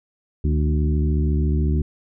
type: harmonic tone with a mistuned harmonic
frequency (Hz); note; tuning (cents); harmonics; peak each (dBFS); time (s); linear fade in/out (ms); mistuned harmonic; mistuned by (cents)
74; D2; +14; 1 / 2 / 3 / 4 / 5; -18 / -24 / -28 / -30 / -32; 0.44-1.82; 5; 2; +64
effects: none